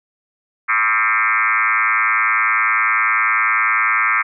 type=tone with frequency modulation; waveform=sine; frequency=1700 Hz; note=G#6; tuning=40 cents sharp; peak=-13 dBFS; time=0.68-4.23 s; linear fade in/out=20 ms; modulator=110 Hz; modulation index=5.3; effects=none